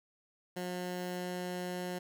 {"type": "tone", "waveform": "15% pulse", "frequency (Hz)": 179.9, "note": "F#3", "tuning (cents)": -48, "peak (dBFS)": -30, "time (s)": [0.56, 1.99], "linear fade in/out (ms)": 10, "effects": []}